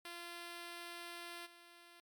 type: tone with level steps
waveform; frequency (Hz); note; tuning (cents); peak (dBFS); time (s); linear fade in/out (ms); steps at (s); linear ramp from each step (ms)
5% pulse; 344.4; F4; -24; -35 / -47; 0.05-2; 2; 1.45; 20
effects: MP3 96 kbps